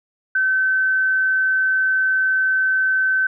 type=tone; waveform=sine; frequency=1533 Hz; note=G6; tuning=39 cents flat; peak=-15 dBFS; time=0.35-3.27 s; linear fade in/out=5 ms; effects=none